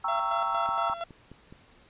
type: chord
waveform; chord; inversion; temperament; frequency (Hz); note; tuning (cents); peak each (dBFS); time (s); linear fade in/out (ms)
sine; G diminished seventh; none; equal with one note detuned; 784 / 925.4 / 1108.7 / 1318.5; G5 / Bb5 / Db6 / Fb6; 0 / -13 / 0 / 0; -34 / -32 / -35 / -29; 0.04-0.94; 5
type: tone with tremolo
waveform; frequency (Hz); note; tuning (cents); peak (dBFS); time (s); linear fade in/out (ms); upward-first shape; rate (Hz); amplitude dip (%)
30% pulse; 678; E5; +49; -27; 0.08-1.04; 5; square; 4.3; 60
type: click train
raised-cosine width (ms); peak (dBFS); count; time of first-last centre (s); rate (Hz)
3; -33; 5; 0.69-1.525; 4.79
effects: pink hiss -58 dBFS RMS until 1.89 s + resampled to 8000 Hz